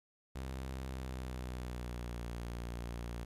sawtooth tone with pitch glide, 65.41 to 58.95 Hz, C2 to A#1, 0 to +20 cents, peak -36 dBFS, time 0.35-3.25 s, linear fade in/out 10 ms, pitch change -180 cents, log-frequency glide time 0.86-2.25 s, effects resampled to 32000 Hz + 12-bit

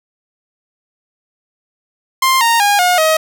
sawtooth tone with pitch steps, 1052 / 926.5 / 815.9 / 718.5 / 632.8 Hz, C6 / A#5 / G#5 / F5 / D#5, +9 / -11 / -31 / +49 / +29 cents, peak -6 dBFS, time 2.22-3.17 s, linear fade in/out 5 ms, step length 190 ms, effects none

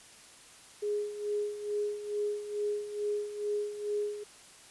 sine tone with tremolo, 415.3 Hz, G#4, in tune, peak -28 dBFS, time 0.82-4.24 s, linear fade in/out 10 ms, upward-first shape sine, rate 2.3 Hz, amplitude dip 70%, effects white hiss -54 dBFS RMS until 4.7 s + resampled to 24000 Hz

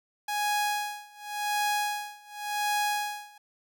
sawtooth tone with tremolo, 830.6 Hz, G#5, in tune, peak -21 dBFS, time 0.28-3.38 s, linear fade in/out 5 ms, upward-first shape sine, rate 0.9 Hz, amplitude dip 95%, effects none

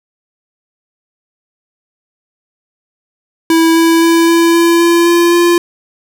square tone with pitch steps, 327.8 / 330.3 / 332.8 / 335.3 / 337.8 / 340.3 / 342.9 / 345.5 Hz, E4 / E4 / E4 / E4 / E4 / F4 / F4 / F4, -10 / +4 / +17 / +30 / +42 / -45 / -32 / -19 cents, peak -7 dBFS, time 3.5-5.58 s, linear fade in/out 2 ms, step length 260 ms, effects none

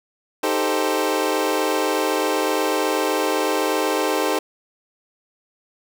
25% pulse chord, A half-diminished seventh, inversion second, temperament equal, 311.1 / 392 / 440 / 523.3 Hz, Eb4 / G4 / A4 / C5, 0 / 0 / 0 / 0 cents, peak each -21 dBFS, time 0.43-4.39 s, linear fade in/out 5 ms, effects none

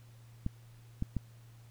clicks, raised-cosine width 5 ms, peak -20 dBFS, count 3, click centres 0.464 / 1.024 / 1.167 s, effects added 116 Hz sine -53 dBFS peak until 1.7 s + pink hiss -65 dBFS RMS until 1.7 s

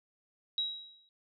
sine tone with exponential decay, 3848 Hz, B7, 46 cents flat, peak -27 dBFS, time 0.58-1.09 s, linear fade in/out 1 ms, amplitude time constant 110 ms, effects none

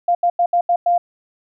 sine tone bursts at uneven times, 698.5 Hz, F5, in tune, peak -12 dBFS, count 6, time 0.08-0.15 / 0.23-0.3 / 0.39-0.46 / 0.53-0.61 / 0.69-0.76 / 0.86-0.98 s, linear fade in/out 5 ms, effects none

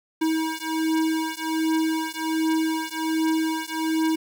square beating tone pair, 318.9 / 320.2 Hz, D#4 / D#4, +43 / +50 cents, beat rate 1.3 Hz, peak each -26 dBFS, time 0.21-4.16 s, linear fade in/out 10 ms, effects 9-bit

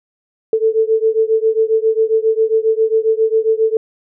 sine beating tone pair, 440 / 447.4 Hz, A4 / A4, 0 / +29 cents, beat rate 7.4 Hz, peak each -14 / -15 dBFS, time 0.53-3.77 s, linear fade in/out 2 ms, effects none

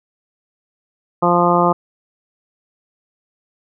harmonic tone, 174.61 Hz, F3, in tune, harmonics 1 / 2 / 3 / 4 / 5 / 6 / 7, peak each -19 / -19 / -19 / -19 / -19 / -19 / -19 dBFS, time 1.22-1.73 s, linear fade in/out 10 ms, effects none

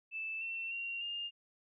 sine tone with pitch steps, 2637 / 2696 / 2755 / 2816 Hz, E7 / E7 / F7 / F7, 0 / +38 / -24 / +14 cents, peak -37 dBFS, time 0.11-1.31 s, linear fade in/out 50 ms, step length 300 ms, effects none

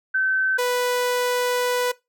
sine / sawtooth tone pair in turn, 1536 / 493.7 Hz, G6 / B4, -36 / -1 cents, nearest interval octave + minor sixth, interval 1965 cents, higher first, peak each -18 / -16 dBFS, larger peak second, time 0.14-0.58 / 0.58-1.92 s, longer second, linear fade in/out 10 ms, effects noise-tail reverb RT60 0.2 s tail -20 dB re dry

